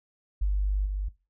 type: tone with level steps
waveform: sine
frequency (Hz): 49.45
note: G1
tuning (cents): +16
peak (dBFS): -22 / -26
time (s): 0.41-1.09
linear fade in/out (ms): 10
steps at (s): 0.85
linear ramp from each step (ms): 20
effects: noise-tail reverb RT60 0.3 s tail -21 dB re dry